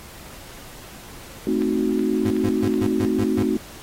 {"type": "chord", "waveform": "sine", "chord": "A diminished seventh", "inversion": "none", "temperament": "equal", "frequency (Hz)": [220, 261.6, 311.1, 370], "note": ["A3", "C4", "Eb4", "Gb4"], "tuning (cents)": [0, 0, 0, 0], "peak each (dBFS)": -24, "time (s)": [1.47, 3.57], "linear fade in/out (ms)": 2}
{"type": "click train", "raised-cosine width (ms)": 0.3, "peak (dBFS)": -21, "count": 4, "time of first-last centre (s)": [1.62, 2.739], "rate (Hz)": 2.68}
{"type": "tone bursts", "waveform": "35% pulse", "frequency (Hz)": 102.4, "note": "G#2", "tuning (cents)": -24, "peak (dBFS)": -22, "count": 7, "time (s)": [2.25, 3.429], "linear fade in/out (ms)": 5, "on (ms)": 57, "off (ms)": 130}
{"effects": ["pink hiss -42 dBFS RMS until 3.82 s", "AAC 48 kbps"]}